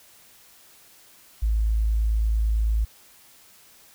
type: tone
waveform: sine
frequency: 54.5 Hz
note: A1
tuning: 16 cents flat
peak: -19 dBFS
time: 1.42-2.85 s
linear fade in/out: 10 ms
effects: white hiss -53 dBFS RMS until 3.94 s